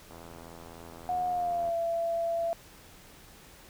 click train, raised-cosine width 1 ms, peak -33 dBFS, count 133, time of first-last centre 0.11-1.689 s, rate 83.6 Hz
sine tone with pitch glide, 725 to 672.6 Hz, F#5 to E5, -35 to +35 cents, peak -27 dBFS, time 1.09-2.53 s, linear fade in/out 0 ms, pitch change -130 cents, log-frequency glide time 1.27-1.75 s
effects pink hiss -53 dBFS RMS until 3.69 s

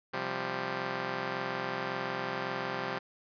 5% pulse chord, C suspended fourth, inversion none, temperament just, 130.81 / 174.42 / 196.22 Hz, C3 / F3 / G3, 0 / -2 / +2 cents, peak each -27 dBFS, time 0.13-2.99 s, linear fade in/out 10 ms, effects resampled to 11025 Hz

